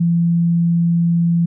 sine tone, 169.7 Hz, F3, 49 cents flat, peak -12 dBFS, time 0-1.46 s, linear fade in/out 10 ms, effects none

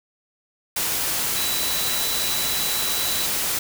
sine tone in noise, 3951 Hz, B7, in tune, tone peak -28 dBFS, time 1.36-3.26 s, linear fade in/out 5 ms, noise white, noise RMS -24 dBFS, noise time 0.76-3.59 s, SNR -7 dB, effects none

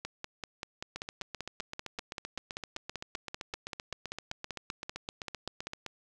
two click trains, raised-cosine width 0.2 ms, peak -21 / -20 dBFS, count 39 / 30, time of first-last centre 0.96-5.863 / 0.05-5.67 s, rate 7.75 / 5.16 Hz, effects none

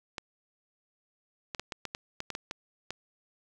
clicks, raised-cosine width 0.2 ms, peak -18 dBFS, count 11, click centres 0.182 / 1.548 / 1.596 / 1.722 / 1.853 / 1.949 / 2.204 / 2.303 / 2.351 / 2.511 / 2.906 s, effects 8-bit

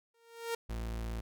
sawtooth tone with exponential growth, 463 Hz, A#4, 12 cents flat, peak -27 dBFS, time 0.14-0.55 s, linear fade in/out 5 ms, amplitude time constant 87 ms
40% pulse tone, 56.6 Hz, A1, 50 cents sharp, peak -35 dBFS, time 0.69-1.21 s, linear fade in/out 10 ms
effects none

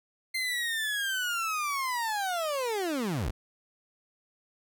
30% pulse linear sweep, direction down, 2093 to 35.98 Hz, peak -26 dBFS, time 0.34-3.31 s, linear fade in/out 10 ms, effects none

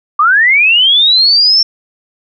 sine linear sweep, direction up, 1144 to 5450 Hz, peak -5 dBFS, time 0.19-1.63 s, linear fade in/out 5 ms, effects none

